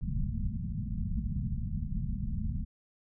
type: low-pass noise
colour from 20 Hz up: pink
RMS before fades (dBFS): -33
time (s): 0.01-2.65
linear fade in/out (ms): 5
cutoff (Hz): 230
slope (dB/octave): 96
effects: none